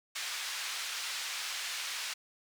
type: band-pass noise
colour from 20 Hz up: white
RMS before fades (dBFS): -38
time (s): 0.15-2.14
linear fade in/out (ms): 10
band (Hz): 1300 to 5200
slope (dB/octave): 12
effects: none